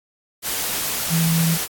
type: tone in noise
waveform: sine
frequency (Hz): 164.81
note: E3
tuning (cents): 0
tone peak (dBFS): -16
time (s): 1.09-1.58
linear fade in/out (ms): 50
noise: white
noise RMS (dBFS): -24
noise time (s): 0.42-1.68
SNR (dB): +5
effects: AAC 64 kbps